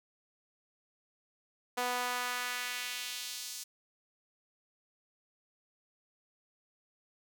sawtooth tone with high-pass filter sweep, 246.9 Hz, B3, in tune, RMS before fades -37 dBFS, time 1.77-3.64 s, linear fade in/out 10 ms, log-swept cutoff 670 to 5800 Hz, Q 1.2, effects none

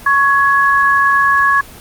sine tone pair together, 1108.7 / 1678.5 Hz, C#6 / G#6, 0 / +18 cents, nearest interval perfect fifth, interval 718 cents, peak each -11 dBFS, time 0.06-1.61 s, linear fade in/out 5 ms, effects pink hiss -36 dBFS RMS until 1.8 s + Opus 32 kbps

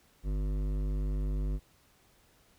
sine tone with hard clipping, 50 Hz, G1, 35 cents sharp, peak -31 dBFS, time 0.23-1.6 s, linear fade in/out 50 ms, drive 14 dB, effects pink hiss -65 dBFS RMS until 2.58 s

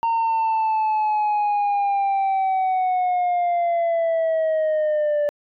sine linear sweep, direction down, 921 to 584 Hz, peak -15 dBFS, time 0.03-5.29 s, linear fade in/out 0 ms, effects tanh soft clip ceiling -17 dBFS

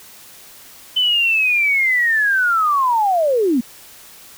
sine linear sweep, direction down, 3049 to 221.7 Hz, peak -13 dBFS, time 0.96-3.61 s, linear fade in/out 10 ms, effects white hiss -42 dBFS RMS until 4.37 s

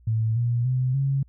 sine tone with pitch steps, 111.3 / 119.29 / 127.85 / 137.03 Hz, A2 / A#2 / C3 / C#3, +20 / +40 / -40 / -20 cents, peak -20 dBFS, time 0.07-1.23 s, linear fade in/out 5 ms, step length 290 ms, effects added 60 Hz sine -51 dBFS peak until 1.28 s

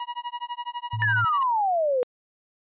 45% pulse tone with tremolo, 963 Hz, B5, 44 cents flat, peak -27 dBFS, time 0-1.43 s, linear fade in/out 2 ms, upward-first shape sine, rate 12 Hz, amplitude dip 100%
sine tone, 110 Hz, A2, in tune, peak -26 dBFS, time 0.93-1.25 s, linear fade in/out 5 ms
sine exponential sweep, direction down, 1795 to 482.2 Hz, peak -20 dBFS, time 1.02-2.03 s, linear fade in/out 0 ms
effects resampled to 8000 Hz

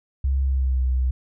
sine tone with pitch glide, 67.3 to 63.78 Hz, C2 to C2, +49 to -44 cents, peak -18 dBFS, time 0.24-1.11 s, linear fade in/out 5 ms, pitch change -93 cents, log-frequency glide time 0.43-0.82 s, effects none

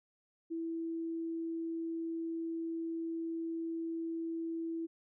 sine tone, 329.6 Hz, E4, in tune, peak -35 dBFS, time 0.5-4.87 s, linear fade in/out 20 ms, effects none

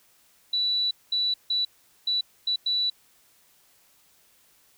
sine tone bursts at uneven times, 3950 Hz, B7, in tune, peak -22 dBFS, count 6, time 0.53-0.91 / 1.12-1.34 / 1.5-1.65 / 2.07-2.21 / 2.47-2.56 / 2.66-2.9 s, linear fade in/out 5 ms, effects white hiss -61 dBFS RMS until 4.77 s

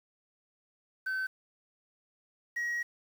sine tone pair in turn, 1532 / 1900.4 Hz, G6 / A#6, -40 / +33 cents, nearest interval major third, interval 373 cents, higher second, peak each -28 / -28 dBFS, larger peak neither, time 1.06-1.27 / 2.56-2.83 s, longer second, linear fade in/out 10 ms, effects tanh soft clip ceiling -29 dBFS + 9-bit

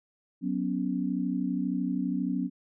sine chord, F# suspended fourth, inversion none, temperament equal with one note detuned, 185 / 246.9 / 279.6 Hz, F#3 / B3 / C#4, 0 / 0 / +15 cents, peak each -31 dBFS, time 0.41-2.5 s, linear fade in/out 50 ms, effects none

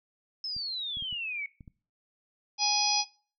sine exponential sweep, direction down, 5274 to 2200 Hz, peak -32 dBFS, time 0.44-1.46 s, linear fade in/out 2 ms
clicks, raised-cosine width 5 ms, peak -35 dBFS, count 6, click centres 0.565 / 0.971 / 1.024 / 1.127 / 1.608 / 1.678 s
harmonic tone, 830.6 Hz, G#5, in tune, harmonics 1 / 3 / 4 / 5 / 6 / 7, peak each -30 / -34 / -37 / -35 / -26 / -31 dBFS, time 2.58-3.05 s, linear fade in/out 50 ms
effects noise-tail reverb RT60 0.4 s tail -21 dB re dry

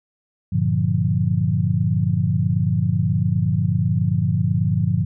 sine chord, G minor seventh, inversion none, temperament equal, 98 / 116.54 / 146.83 / 174.61 Hz, G2 / Bb2 / D3 / F3, 0 / 0 / 0 / 0 cents, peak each -22 dBFS, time 0.52-5.05 s, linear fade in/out 10 ms, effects none

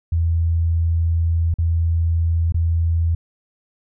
sine tone with dropouts, 83.1 Hz, E2, 15 cents sharp, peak -15 dBFS, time 0.12-3.15 s, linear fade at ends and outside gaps 5 ms, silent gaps 1.541-1.585 / 2.523-2.543 s, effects none

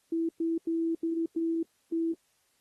sine tone bursts at uneven times, 329.8 Hz, E4, 1 cent sharp, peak -26 dBFS, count 6, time 0.12-0.29 / 0.4-0.58 / 0.67-0.95 / 1.03-1.26 / 1.36-1.63 / 1.92-2.14 s, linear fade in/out 5 ms, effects white hiss -71 dBFS RMS until 2.6 s + AAC 32 kbps

